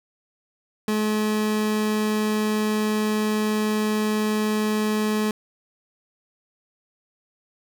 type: tone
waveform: 30% pulse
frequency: 213.7 Hz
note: G#3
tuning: 50 cents sharp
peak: -18 dBFS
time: 0.88-5.31 s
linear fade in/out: 2 ms
effects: none